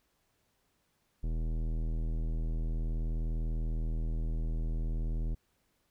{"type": "tone with tanh clipping", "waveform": "sine", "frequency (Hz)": 40.24, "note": "E1", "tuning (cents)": -41, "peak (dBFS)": -32, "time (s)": [1.23, 5.35], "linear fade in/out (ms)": 10, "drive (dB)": 17, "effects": ["pink hiss -75 dBFS RMS until 5.9 s"]}